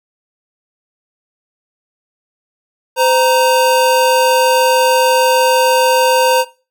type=tone pair together; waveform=square; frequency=514 / 934.5 Hz; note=C5 / A#5; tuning=-31 / +4 cents; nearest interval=minor seventh; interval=1035 cents; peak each=-13 dBFS; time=2.96-6.45 s; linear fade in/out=50 ms; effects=noise-tail reverb RT60 0.3 s tail -17 dB re dry